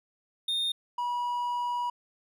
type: tone pair in turn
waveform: triangle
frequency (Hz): 3661 / 969.7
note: A#7 / B5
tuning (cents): -32 / -32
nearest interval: octave + major seventh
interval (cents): 2300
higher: first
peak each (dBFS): -25 / -26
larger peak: first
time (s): 0.48-0.72 / 0.98-1.9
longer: second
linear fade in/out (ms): 5
effects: none